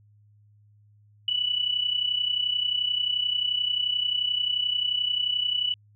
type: tone with amplitude modulation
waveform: sine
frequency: 2960 Hz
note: F#7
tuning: in tune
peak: -20 dBFS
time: 1.28-5.74 s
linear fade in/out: 2 ms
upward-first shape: sine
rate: 31.4 Hz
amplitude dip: 70%
effects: added 104 Hz sine -55 dBFS peak until 5.95 s